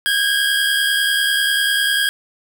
25% pulse tone pair together, 1568 / 1638.1 Hz, G6 / G#6, 0 / -24 cents, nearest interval minor second, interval 76 cents, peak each -19 / -12 dBFS, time 0.06-2.09 s, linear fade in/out 0 ms, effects none

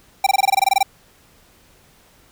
square tone bursts, 784 Hz, G5, in tune, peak -12 dBFS, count 13, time 0.24-0.83 s, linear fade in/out 5 ms, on 26 ms, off 21 ms, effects pink hiss -53 dBFS RMS until 2.31 s

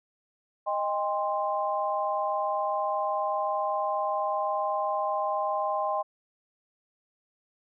sine chord, C minor, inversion first, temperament equal with one note detuned, 622.3 / 801.4 / 1046.5 Hz, Eb5 / G5 / C6, 0 / +38 / 0 cents, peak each -30 dBFS, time 0.66-6.03 s, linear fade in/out 20 ms, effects none

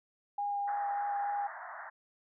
sine tone with vibrato, 812 Hz, G#5, 39 cents flat, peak -31 dBFS, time 0.38-1.47 s, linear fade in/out 5 ms, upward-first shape sine, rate 3.4 Hz, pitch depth 9 cents each way
pink band-pass noise, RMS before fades -45 dBFS, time 0.67-1.9 s, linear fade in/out 10 ms, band 640 to 1900 Hz, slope 96 dB/octave
effects none

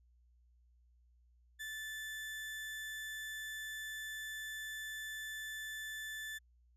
35% pulse tone, 1752 Hz, A6, 8 cents flat, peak -40 dBFS, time 1.59-6.39 s, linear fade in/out 20 ms, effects added 60 Hz sine -65 dBFS peak until 6.76 s + resampled to 32000 Hz

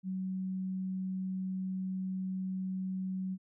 sine tone, 187.8 Hz, F#3, 26 cents sharp, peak -33 dBFS, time 0.03-3.38 s, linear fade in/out 50 ms, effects none

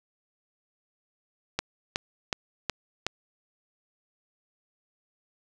click train, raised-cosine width 0.2 ms, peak -9 dBFS, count 5, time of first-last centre 1.59-3.066 s, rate 2.71 Hz, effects none

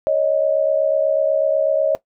sine tone pair together, 555.9 / 624 Hz, C#5 / D#5, +5 / +5 cents, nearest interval major second, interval 200 cents, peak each -17 dBFS, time 0.07-1.95 s, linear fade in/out 0 ms, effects noise-tail reverb RT60 0.1 s tail -17 dB re dry

